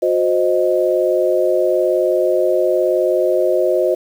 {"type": "chord", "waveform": "sine", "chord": "C diminished", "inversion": "second", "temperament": "equal with one note detuned", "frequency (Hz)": [362.8, 523.3, 622.3], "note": ["Gb4", "C5", "Eb5"], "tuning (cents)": [-34, 0, 0], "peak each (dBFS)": -17, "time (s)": [0.02, 3.95], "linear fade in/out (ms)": 10, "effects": ["7-bit"]}